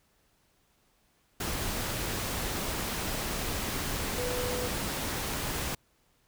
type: tone in noise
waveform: sine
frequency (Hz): 495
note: B4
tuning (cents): +4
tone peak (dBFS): -33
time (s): 4.18-4.68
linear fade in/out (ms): 5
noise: pink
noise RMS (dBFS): -33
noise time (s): 1.4-5.75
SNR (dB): -3
effects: pink hiss -69 dBFS RMS until 6.27 s